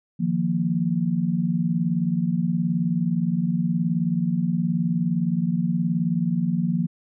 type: chord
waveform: sine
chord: Eb suspended second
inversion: none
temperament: equal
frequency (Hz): 155.56 / 174.61 / 233.1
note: Eb3 / F3 / Bb3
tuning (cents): 0 / 0 / 0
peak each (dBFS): -27 / -22 / -26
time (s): 0.19-6.87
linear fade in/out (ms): 20
effects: none